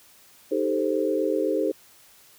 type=chord; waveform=sine; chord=A half-diminished seventh; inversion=second; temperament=equal; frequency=311.1 / 392 / 440 / 523.3 Hz; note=Eb4 / G4 / A4 / C5; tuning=0 / 0 / 0 / 0 cents; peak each=-27 dBFS; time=0.51-1.72 s; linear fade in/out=10 ms; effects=white hiss -54 dBFS RMS until 2.38 s